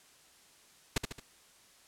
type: noise with echo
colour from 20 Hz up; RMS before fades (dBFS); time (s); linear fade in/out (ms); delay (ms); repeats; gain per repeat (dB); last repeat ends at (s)
pink; -28; 0.96-0.98; 5; 73; 3; -6; 1.199
effects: white hiss -61 dBFS RMS until 1.87 s + low-pass 10000 Hz 12 dB/octave